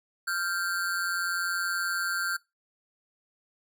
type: ring-modulated tone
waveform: square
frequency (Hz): 1480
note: F#6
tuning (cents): 0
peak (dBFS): -25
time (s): 0.27-2.37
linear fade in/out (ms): 10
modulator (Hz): 90.3
effects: noise-tail reverb RT60 0.2 s tail -21 dB re dry